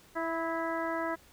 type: harmonic tone with a mistuned harmonic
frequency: 329.6 Hz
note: E4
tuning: in tune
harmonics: 1 / 2 / 3 / 4 / 5 / 6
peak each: -36 / -35 / -37 / -39 / -40 / -43 dBFS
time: 0.15-1.16 s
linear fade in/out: 20 ms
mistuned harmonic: 4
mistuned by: -23 cents
effects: pink hiss -59 dBFS RMS until 1.32 s